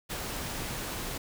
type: noise with ADSR envelope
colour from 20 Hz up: pink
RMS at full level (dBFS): -34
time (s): 0.09-1.18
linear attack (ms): 24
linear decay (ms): 27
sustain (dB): -2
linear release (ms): 7
effects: none